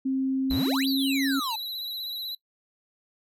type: tone with pitch glide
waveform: sine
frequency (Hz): 265.4 to 272.7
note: C4 to C#4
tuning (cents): +25 to -28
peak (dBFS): -23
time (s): 0.05-1.4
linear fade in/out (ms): 10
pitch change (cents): +47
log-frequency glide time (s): 0.5-1.16
type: tone with vibrato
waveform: square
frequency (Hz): 3951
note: B7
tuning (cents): 0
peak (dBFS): -32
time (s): 0.5-2.35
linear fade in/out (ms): 5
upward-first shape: sine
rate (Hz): 16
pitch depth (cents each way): 53
type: exponential two-way sweep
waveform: square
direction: up then down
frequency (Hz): 43.65 to 4799 to 843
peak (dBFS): -30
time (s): 0.5-1.56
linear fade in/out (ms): 10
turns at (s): 0.88
effects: noise-tail reverb RT60 0.1 s tail -21 dB re dry